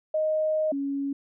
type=tone pair in turn; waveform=sine; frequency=622.3 / 278.4 Hz; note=D#5 / C#4; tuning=0 / +8 cents; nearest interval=octave + major second; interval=1392 cents; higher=first; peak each=-22 / -26 dBFS; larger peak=first; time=0.14-0.72 / 0.72-1.13 s; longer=first; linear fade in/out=5 ms; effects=none